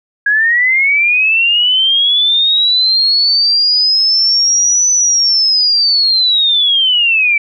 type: linear two-way sweep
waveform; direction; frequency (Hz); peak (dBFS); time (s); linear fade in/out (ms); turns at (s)
sine; up then down; 1638 to 6020 to 2296; -8; 0.26-7.38; 5; 4.91
effects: none